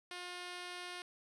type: tone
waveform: 5% pulse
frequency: 356.7 Hz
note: F4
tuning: 37 cents sharp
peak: -32 dBFS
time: 0.11-1.02 s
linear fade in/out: 2 ms
effects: resampled to 22050 Hz